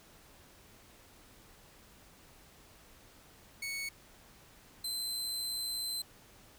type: tone pair in turn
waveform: sawtooth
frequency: 2217 / 4078 Hz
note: C#7 / C8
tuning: 0 / -45 cents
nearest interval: major seventh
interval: 1055 cents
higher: second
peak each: -33 / -32 dBFS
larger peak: second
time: 3.62-3.89 / 4.84-6.02 s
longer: second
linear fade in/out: 5 ms
effects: pink hiss -59 dBFS RMS until 6.58 s